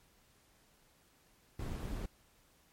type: noise with amplitude modulation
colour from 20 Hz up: brown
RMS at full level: -37 dBFS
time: 1.59-2.06 s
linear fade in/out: 5 ms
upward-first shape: sine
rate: 249 Hz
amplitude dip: 55%
effects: pink hiss -68 dBFS RMS until 2.72 s + MP3 64 kbps